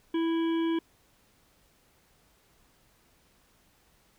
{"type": "harmonic tone", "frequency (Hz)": 329.6, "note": "E4", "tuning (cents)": 0, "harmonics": [1, 3, 5, 7, 9, 10], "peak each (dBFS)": [-25, -39, -45, -47, -48, -46], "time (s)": [0.14, 0.79], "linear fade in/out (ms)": 5, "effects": ["pink hiss -65 dBFS RMS until 4.18 s"]}